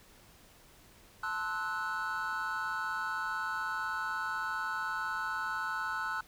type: chord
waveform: triangle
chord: F# half-diminished seventh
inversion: first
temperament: equal with one note detuned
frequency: 880 / 1046.5 / 1304.1 / 1480 Hz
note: A5 / C6 / E6 / F#6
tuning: 0 / 0 / -19 / 0 cents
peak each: -39 / -40 / -36 / -34 dBFS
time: 1.23-6.21 s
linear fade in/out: 5 ms
effects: pink hiss -59 dBFS RMS until 6.27 s